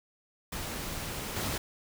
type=noise with level steps; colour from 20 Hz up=pink; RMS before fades=-37 / -33 dBFS; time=0.52-1.58 s; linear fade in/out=5 ms; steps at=1.36 s; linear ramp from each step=5 ms; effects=none